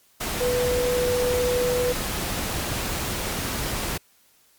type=tone in noise; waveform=sine; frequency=493.9 Hz; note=B4; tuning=in tune; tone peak=-21 dBFS; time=0.4-1.93 s; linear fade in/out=10 ms; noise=pink; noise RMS=-28 dBFS; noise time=0.2-3.98 s; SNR=+4 dB; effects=white hiss -60 dBFS RMS until 4.58 s + Opus 48 kbps